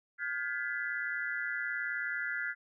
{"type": "tone cluster", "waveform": "sine", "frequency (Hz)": [1418, 1587, 1706, 1993], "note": ["F6", "G6", "G#6", "B6"], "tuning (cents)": [26, 21, 46, 15], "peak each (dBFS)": [-37, -40, -38, -39], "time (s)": [0.18, 2.55], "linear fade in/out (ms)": 50, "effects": []}